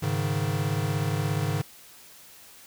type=chord; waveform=square; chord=Ab suspended fourth; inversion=none; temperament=equal; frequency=103.83 / 138.59 / 155.56 Hz; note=Ab2 / Db3 / Eb3; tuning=0 / 0 / 0 cents; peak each=-30 dBFS; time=0.02-1.62 s; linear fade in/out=10 ms; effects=white hiss -50 dBFS RMS until 2.66 s